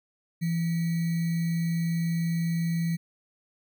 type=tone with sample-and-hold; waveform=sine; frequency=167.2 Hz; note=E3; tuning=25 cents sharp; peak=-24 dBFS; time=0.41-2.97 s; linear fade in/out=20 ms; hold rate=2100 Hz; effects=none

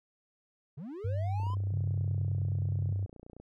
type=linear sweep; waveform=triangle; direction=up; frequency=122.5 to 1046.5 Hz; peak=-37 dBFS; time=0.77-1.55 s; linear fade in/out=10 ms
type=tone with pitch glide; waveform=sine; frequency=98.5 to 97.82 Hz; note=G2 to G2; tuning=+9 to -3 cents; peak=-29 dBFS; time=1.04-3.06 s; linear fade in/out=10 ms; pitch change=-12 cents; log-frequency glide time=1.53-2.09 s
type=click train; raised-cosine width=2 ms; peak=-36 dBFS; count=60; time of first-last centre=1.4-3.4 s; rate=29.5 Hz
type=tone; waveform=sine; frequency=138.59 Hz; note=C#3; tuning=in tune; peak=-34 dBFS; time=1.72-2.93 s; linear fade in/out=5 ms
effects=none

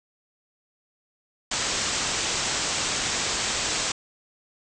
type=low-pass noise; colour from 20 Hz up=white; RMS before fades=-27 dBFS; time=1.51-3.92 s; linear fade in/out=5 ms; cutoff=8100 Hz; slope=96 dB/octave; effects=none

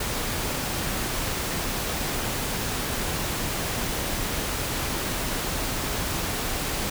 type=noise; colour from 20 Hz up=pink; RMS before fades=-28 dBFS; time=0-6.9 s; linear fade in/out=5 ms; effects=none

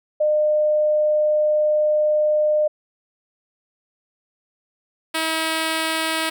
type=tone pair in turn; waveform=sine / 5% pulse; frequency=606 / 321 Hz; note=D#5 / E4; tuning=-46 / -46 cents; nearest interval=major seventh; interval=1100 cents; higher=first; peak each=-15 / -9 dBFS; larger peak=second; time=0.2-2.68 / 5.14-6.3 s; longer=first; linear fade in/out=10 ms; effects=none

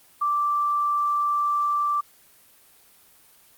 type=tone; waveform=sine; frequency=1172 Hz; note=D6; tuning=4 cents flat; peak=-20 dBFS; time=0.21-2.01 s; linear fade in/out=10 ms; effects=white hiss -55 dBFS RMS until 3.57 s + Opus 32 kbps

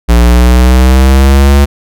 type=exponential sweep; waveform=square; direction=up; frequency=58.27 to 71.1 Hz; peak=-3 dBFS; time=0.08-1.66 s; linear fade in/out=20 ms; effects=none

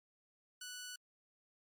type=tone; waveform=10% pulse; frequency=1481 Hz; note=F#6; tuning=1 cent sharp; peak=-37 dBFS; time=0.61-0.96 s; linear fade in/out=5 ms; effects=MP3 96 kbps

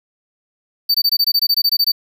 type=tone bursts; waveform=square; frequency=4591 Hz; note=D8; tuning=40 cents flat; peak=-12 dBFS; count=14; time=0.89-1.92 s; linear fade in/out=10 ms; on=55 ms; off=20 ms; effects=none

